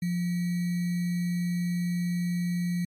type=tone with sample-and-hold; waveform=sine; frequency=175.6 Hz; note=F3; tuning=10 cents sharp; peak=-25 dBFS; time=0.02-2.85 s; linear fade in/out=5 ms; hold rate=2100 Hz; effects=MP3 64 kbps